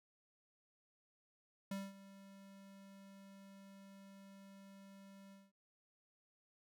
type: tone with ADSR envelope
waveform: square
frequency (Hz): 196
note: G3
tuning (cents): 0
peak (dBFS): -40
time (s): 1.71-5.52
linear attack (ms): 5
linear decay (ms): 210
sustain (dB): -17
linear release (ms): 200
effects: none